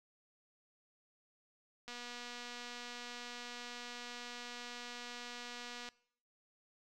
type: click train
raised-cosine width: 0.2 ms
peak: -30 dBFS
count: 971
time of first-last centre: 1.88-5.888 s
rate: 242 Hz
effects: noise-tail reverb RT60 0.6 s tail -22 dB re dry